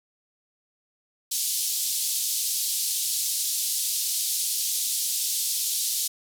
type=band-pass noise; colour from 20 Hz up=white; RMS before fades=-27 dBFS; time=1.31-6.08 s; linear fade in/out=10 ms; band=3700 to 13000 Hz; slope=24 dB/octave; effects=none